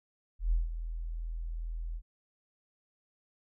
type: tone with ADSR envelope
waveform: sine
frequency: 41.2 Hz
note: E1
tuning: in tune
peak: -23 dBFS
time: 0.39-2.02 s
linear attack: 130 ms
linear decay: 160 ms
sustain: -11 dB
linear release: 62 ms
effects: none